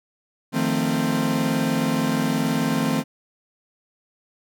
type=chord; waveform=40% pulse; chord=F dominant seventh; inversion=third; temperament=equal with one note detuned; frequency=155.56 / 174.61 / 222.3 / 261.6 Hz; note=Eb3 / F3 / A3 / C4; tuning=0 / 0 / +18 / 0 cents; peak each=-26 / -28 / -24 / -23 dBFS; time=0.52-3.04 s; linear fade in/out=50 ms; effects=none